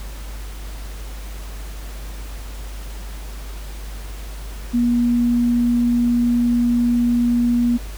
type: tone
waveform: sine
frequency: 239.6 Hz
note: A#3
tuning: 48 cents sharp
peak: -14 dBFS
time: 4.73-7.78 s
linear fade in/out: 20 ms
effects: added 50 Hz sine -29 dBFS peak until 7.97 s + pink hiss -40 dBFS RMS until 7.97 s